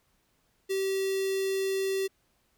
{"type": "tone with notch filter", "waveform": "square", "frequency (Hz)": 386.2, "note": "G4", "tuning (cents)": -26, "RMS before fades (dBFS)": -29, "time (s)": [0.69, 2.08], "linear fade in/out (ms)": 20, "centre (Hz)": 1200, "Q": 1.8, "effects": ["pink hiss -71 dBFS RMS until 2.57 s"]}